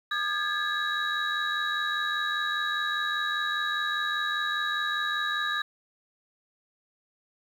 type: tone cluster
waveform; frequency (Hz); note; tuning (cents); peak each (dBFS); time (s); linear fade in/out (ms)
sine; 1215 / 1625 / 1710 / 3851; D#6 / G#6 / A6 / B7; -42 / -38 / -50 / -44; -31; 0.11-5.62; 5
effects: tanh soft clip ceiling -19 dBFS + 9-bit